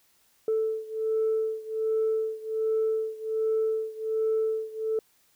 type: beating tone pair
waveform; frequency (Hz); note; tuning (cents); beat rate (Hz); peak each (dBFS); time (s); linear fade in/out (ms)
sine; 440 / 441.3; A4 / A4; 0 / +5; 1.3; -26 / -28; 0.48-4.99; 2
effects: tanh soft clip ceiling -19 dBFS + white hiss -65 dBFS RMS until 5.35 s